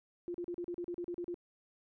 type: tone bursts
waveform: sine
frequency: 349.2 Hz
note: F4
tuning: in tune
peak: -36 dBFS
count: 11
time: 0.28-1.343 s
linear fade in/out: 0 ms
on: 63 ms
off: 37 ms
effects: none